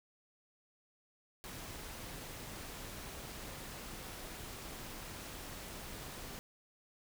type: noise with amplitude modulation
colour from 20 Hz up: pink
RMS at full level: -45 dBFS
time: 1.44-6.39 s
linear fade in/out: 0 ms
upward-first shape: sine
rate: 236 Hz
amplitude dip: 40%
effects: none